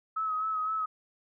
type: tone with vibrato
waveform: sine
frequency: 1282 Hz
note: E6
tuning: 49 cents flat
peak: -28 dBFS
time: 0.16-0.86 s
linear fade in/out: 10 ms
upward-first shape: sine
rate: 3.9 Hz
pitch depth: 33 cents each way
effects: none